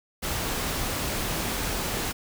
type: noise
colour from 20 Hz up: pink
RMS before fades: -29 dBFS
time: 0.22-2.13 s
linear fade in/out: 20 ms
effects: none